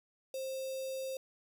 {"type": "tone with notch filter", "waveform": "square", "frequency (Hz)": 529, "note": "C5", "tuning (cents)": 19, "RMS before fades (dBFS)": -39, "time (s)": [0.34, 1.17], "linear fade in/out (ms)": 2, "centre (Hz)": 1600, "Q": 0.52, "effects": []}